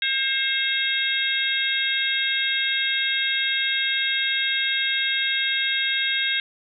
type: harmonic tone with a mistuned harmonic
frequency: 534 Hz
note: C5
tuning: 35 cents sharp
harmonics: 3 / 4 / 5 / 6 / 7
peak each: -27 / -27 / -30 / -28 / -25 dBFS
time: 0.02-6.4 s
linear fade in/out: 2 ms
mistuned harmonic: 6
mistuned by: +44 cents
effects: none